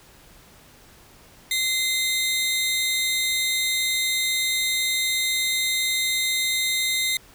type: tone pair together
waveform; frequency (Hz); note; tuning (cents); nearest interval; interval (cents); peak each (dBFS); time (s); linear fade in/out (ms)
sawtooth; 2073 / 3718; C7 / A#7; -17 / -5; minor seventh; 1012; -21; 1.51-7.17; 2
effects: pink hiss -51 dBFS RMS until 7.34 s